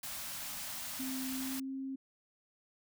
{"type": "band-stop noise", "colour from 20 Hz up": "white", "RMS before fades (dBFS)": -42, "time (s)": [0.03, 1.6], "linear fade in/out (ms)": 5, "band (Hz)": [310, 560], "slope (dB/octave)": 96}
{"type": "tone with pitch glide", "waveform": "sine", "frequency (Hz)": [261.6, 267.6], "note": ["C4", "C4"], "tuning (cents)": [0, 39], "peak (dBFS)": -37, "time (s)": [0.99, 1.96], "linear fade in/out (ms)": 10, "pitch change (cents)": 39, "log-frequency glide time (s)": [1.36, 1.7]}
{"effects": []}